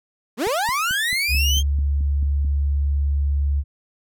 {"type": "linear sweep", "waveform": "30% pulse", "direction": "up", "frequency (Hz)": [190, 3244], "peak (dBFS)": -17, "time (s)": [0.37, 1.63], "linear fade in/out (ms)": 50}
{"type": "click train", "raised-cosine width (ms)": 5, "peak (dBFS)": -23, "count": 10, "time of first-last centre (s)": [0.47, 2.448], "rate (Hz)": 4.55}
{"type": "tone", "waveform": "sine", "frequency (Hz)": 70.9, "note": "C#2", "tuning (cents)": 40, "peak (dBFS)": -17, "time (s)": [1.28, 3.64], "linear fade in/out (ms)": 50}
{"effects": []}